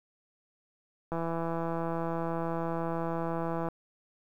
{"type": "click train", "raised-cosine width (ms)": 1, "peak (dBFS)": -20, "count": 427, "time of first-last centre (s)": [1.12, 3.686], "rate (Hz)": 166, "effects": ["10-bit"]}